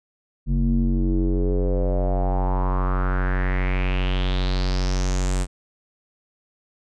square tone with low-pass filter sweep, 46.25 Hz, F#1, in tune, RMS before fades -21 dBFS, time 0.46-5.47 s, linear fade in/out 50 ms, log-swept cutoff 190 to 8500 Hz, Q 4.7, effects none

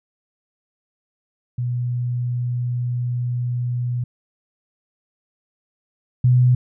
sine tone pair in turn, 122.5 / 124.86 Hz, B2 / B2, -14 / +19 cents, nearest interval unison, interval 33 cents, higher second, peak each -20 / -11 dBFS, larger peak second, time 1.58-4.04 / 6.24-6.55 s, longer first, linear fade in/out 5 ms, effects none

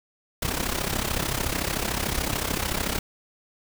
pink noise with amplitude modulation, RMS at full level -24 dBFS, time 0.42-2.99 s, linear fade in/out 5 ms, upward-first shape sine, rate 33.6 Hz, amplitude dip 75%, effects none

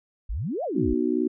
sine exponential two-way sweep, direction up then down, 40.32 to 748 to 42.36 Hz, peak -26 dBFS, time 0.29-0.94 s, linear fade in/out 10 ms, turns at 0.64 s
sine chord, B major, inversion none, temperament just, 246.9 / 308.7 / 370.4 Hz, B3 / D#4 / F#4, 0 / -14 / +2 cents, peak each -26 / -25 / -26 dBFS, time 0.75-1.28 s, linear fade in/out 10 ms
effects none

